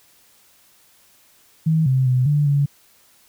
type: tone with pitch steps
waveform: sine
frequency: 159.7 / 131 / 127.1 / 147 / 142.3 Hz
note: D#3 / C3 / C3 / D3 / C#3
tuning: +45 / +2 / -50 / +2 / +46 cents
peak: -14 dBFS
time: 1.66-2.66 s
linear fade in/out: 10 ms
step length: 200 ms
effects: white hiss -55 dBFS RMS until 3.28 s